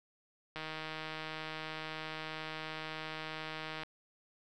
click train, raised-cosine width 0.3 ms, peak -25 dBFS, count 515, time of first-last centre 0.56-3.834 s, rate 157 Hz, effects none

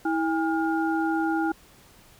sine tone cluster, 324.5 / 812 / 1416 Hz, E4 / G#5 / F6, -27 / -39 / +23 cents, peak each -24 / -28 / -31 dBFS, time 0.05-1.52 s, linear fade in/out 5 ms, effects pink hiss -54 dBFS RMS until 2.19 s

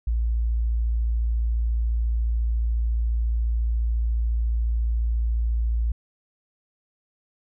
sine tone, 57.1 Hz, A#1, 35 cents flat, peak -20 dBFS, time 0.07-5.92 s, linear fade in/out 5 ms, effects none

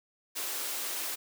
white high-pass noise, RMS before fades -35 dBFS, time 0.35-1.16 s, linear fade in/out 20 ms, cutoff 270 Hz, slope 48 dB/octave, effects none

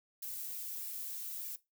violet noise with flanger, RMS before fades -42 dBFS, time 0.22-1.56 s, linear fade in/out 5 ms, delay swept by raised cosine 1.7 to 5.9 ms, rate 1.6 Hz, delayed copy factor +0.9, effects noise-tail reverb RT60 0.2 s tail -17 dB re dry

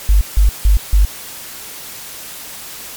sine tone bursts, 49.88 Hz, G1, 31 cents sharp, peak -6 dBFS, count 4, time 0.09-1.05 s, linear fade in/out 0 ms, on 120 ms, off 160 ms, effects white hiss -31 dBFS RMS until 2.96 s + MP3 96 kbps

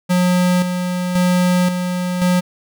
square tone with tremolo, 180 Hz, F#3, 47 cents flat, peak -13 dBFS, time 0.09-2.41 s, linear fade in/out 20 ms, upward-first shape square, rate 0.94 Hz, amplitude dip 50%, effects none

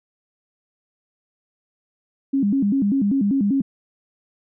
sine tone with vibrato, 235.1 Hz, A#3, 15 cents sharp, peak -16 dBFS, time 2.33-3.62 s, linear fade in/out 10 ms, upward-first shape square, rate 5.1 Hz, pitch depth 260 cents each way, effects none

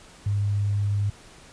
sine tone with vibrato, 101.7 Hz, G#2, 36 cents flat, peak -21 dBFS, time 0.26-1.1 s, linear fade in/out 5 ms, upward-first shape triangle, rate 20 Hz, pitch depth 19 cents each way, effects pink hiss -49 dBFS RMS until 1.52 s + resampled to 22050 Hz

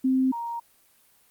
sine tone pair in turn, 261.1 / 935.3 Hz, C4 / A#5, -3 / +6 cents, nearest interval octave + minor seventh, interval 2209 cents, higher second, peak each -19 / -29 dBFS, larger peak first, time 0.04-0.32 / 0.32-0.6 s, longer neither, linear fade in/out 10 ms, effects white hiss -61 dBFS RMS until 1.3 s + Opus 32 kbps

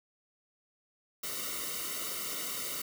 white noise with comb filter, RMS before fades -37 dBFS, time 1.23-2.82 s, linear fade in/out 5 ms, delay 1.2 ms, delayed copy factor -1, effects none

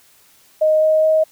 sine tone with pitch steps, 622 / 626 / 630 Hz, D#5 / D#5 / D#5, -1 / +10 / +21 cents, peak -11 dBFS, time 0.61-1.24 s, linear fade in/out 10 ms, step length 210 ms, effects white hiss -52 dBFS RMS until 1.31 s

